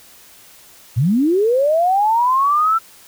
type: linear sweep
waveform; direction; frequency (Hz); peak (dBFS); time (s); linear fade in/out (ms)
sine; up; 102.3 to 1352; -12; 0.96-2.79; 20
effects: white hiss -45 dBFS RMS until 3.07 s